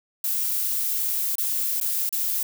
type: noise with dropouts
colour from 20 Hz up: violet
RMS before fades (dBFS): -25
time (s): 0.24-2.43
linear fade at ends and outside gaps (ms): 2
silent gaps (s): 1.355-1.382 / 1.801-1.812 / 2.092-2.126
effects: none